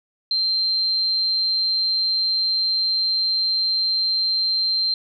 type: tone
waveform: sine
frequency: 4145 Hz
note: C8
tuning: 17 cents flat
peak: -18 dBFS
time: 0.31-4.94 s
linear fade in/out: 2 ms
effects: none